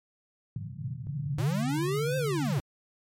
white band-pass noise, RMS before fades -37 dBFS, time 0.56-1.38 s, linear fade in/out 2 ms, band 100 to 160 Hz, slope 48 dB/octave
sine tone with vibrato, 144.9 Hz, D3, 23 cents flat, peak -29 dBFS, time 1.07-2.6 s, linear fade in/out 0 ms, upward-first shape sine, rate 15 Hz, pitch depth 86 cents each way
square linear two-way sweep, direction up then down, 98 to 530 to 98 Hz, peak -29 dBFS, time 1.38-2.6 s, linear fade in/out 5 ms, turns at 2.17 s
effects MP3 64 kbps

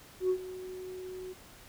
sine tone with ADSR envelope, 370 Hz, F#4, in tune, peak -22 dBFS, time 0.2-1.34 s, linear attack 98 ms, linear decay 75 ms, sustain -17 dB, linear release 22 ms, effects tanh soft clip ceiling -22 dBFS + pink hiss -54 dBFS RMS until 1.68 s

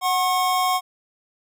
square tone pair together, 740 / 1079.2 Hz, F#5 / C#6, 0 / -47 cents, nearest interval perfect fifth, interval 653 cents, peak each -22 dBFS, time 0.01-0.81 s, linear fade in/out 50 ms, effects none

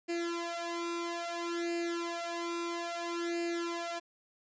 sawtooth tone with flanger, 341.1 Hz, F4, 41 cents flat, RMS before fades -36 dBFS, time 0.08-4 s, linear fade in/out 20 ms, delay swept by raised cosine 0.42 to 2.12 ms, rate 0.6 Hz, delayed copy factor +1, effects resampled to 16000 Hz + 11-bit

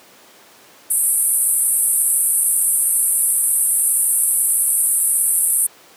pink band-pass noise, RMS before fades -17 dBFS, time 0.9-5.67 s, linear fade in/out 10 ms, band 8600 to 12000 Hz, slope 96 dB/octave, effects pink hiss -46 dBFS RMS until 5.96 s + high-pass 300 Hz 12 dB/octave

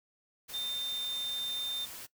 sine tone in noise, 3600 Hz, A7, 39 cents sharp, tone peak -33 dBFS, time 0.53-1.86 s, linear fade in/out 20 ms, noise white, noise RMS -45 dBFS, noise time 0.48-2.07 s, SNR +9 dB, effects noise-tail reverb RT60 0.1 s tail -19 dB re dry

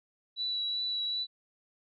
sine tone with vibrato, 3935 Hz, B7, 7 cents flat, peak -30 dBFS, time 0.36-1.27 s, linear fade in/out 50 ms, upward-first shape triangle, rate 2.6 Hz, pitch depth 16 cents each way, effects none

